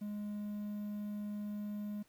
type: tone with quantisation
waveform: triangle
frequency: 207.7 Hz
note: G#3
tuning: in tune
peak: -36 dBFS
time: 0.01-2.03 s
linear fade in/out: 10 ms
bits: 11
effects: pink hiss -70 dBFS RMS until 2.08 s